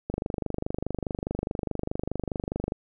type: click train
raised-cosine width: 2 ms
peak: -15 dBFS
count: 66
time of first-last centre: 0.1-2.721 s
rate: 24.8 Hz
effects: none